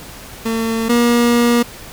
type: tone pair in turn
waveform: 30% pulse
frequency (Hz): 226.1 / 238.2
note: A3 / A#3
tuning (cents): +47 / +38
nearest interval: minor second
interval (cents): 91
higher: second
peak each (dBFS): -14 / -8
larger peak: second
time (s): 0.45-0.89 / 0.89-1.63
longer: second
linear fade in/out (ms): 10
effects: pink hiss -35 dBFS RMS until 1.92 s